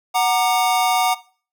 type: chord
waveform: square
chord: Gb augmented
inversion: none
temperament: equal with one note detuned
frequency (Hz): 740 / 932.3 / 1195.2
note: Gb5 / Bb5 / D6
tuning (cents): 0 / 0 / +30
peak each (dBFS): -18 / -22 / -24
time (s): 0.14-1.15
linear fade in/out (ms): 20
effects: noise-tail reverb RT60 0.4 s tail -18 dB re dry